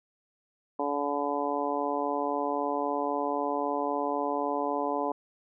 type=harmonic tone; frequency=143.8 Hz; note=D3; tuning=36 cents flat; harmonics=2 / 3 / 4 / 5 / 6 / 7; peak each=-34 / -34 / -34 / -34 / -34 / -34 dBFS; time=0.79-5.12 s; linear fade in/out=5 ms; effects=none